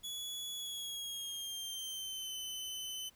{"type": "tone with pitch glide", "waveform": "sawtooth", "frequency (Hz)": [3391, 3039], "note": ["G#7", "F#7"], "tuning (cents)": [35, 46], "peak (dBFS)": -37, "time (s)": [0.03, 3.1], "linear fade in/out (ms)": 20, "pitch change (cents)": -189, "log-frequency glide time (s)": [0.55, 2.36], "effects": ["pink hiss -67 dBFS RMS until 3.15 s"]}